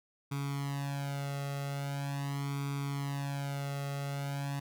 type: tone with flanger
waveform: sawtooth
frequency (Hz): 140.5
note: C#3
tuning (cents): +24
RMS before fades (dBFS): -36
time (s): 0.31-4.6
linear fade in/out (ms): 10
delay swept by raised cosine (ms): 0.85 to 1.52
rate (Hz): 0.42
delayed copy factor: +0.95
effects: none